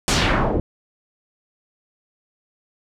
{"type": "noise with low-pass filter sweep", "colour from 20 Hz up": "pink", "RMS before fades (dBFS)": -19, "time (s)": [0.08, 0.6], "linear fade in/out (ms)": 0, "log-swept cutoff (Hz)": [8800, 350], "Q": 1.5, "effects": []}